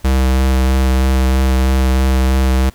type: tone with vibrato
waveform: square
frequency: 65.3 Hz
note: C2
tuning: 3 cents flat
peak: -11 dBFS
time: 0.04-2.7 s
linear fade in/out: 10 ms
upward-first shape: sine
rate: 3.1 Hz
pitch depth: 13 cents each way
effects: pink hiss -46 dBFS RMS until 2.74 s